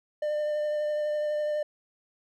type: tone with vibrato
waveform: triangle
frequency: 600 Hz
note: D5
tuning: 37 cents sharp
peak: -24 dBFS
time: 0.22-1.63 s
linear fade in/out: 5 ms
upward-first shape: triangle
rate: 12 Hz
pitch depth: 15 cents each way
effects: none